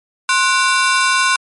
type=ring-modulated tone; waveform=sawtooth; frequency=1267 Hz; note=D#6; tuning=31 cents sharp; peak=-5 dBFS; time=0.29-1.36 s; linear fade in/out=2 ms; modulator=209 Hz; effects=MP3 48 kbps